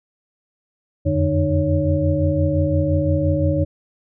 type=tone cluster; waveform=sine; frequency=84.5 / 90.3 / 147.6 / 306.2 / 558 Hz; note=E2 / F#2 / D3 / D#4 / C#5; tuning=+43 / -42 / +9 / -28 / +11 cents; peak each=-22 dBFS; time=1.05-3.65 s; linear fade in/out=20 ms; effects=none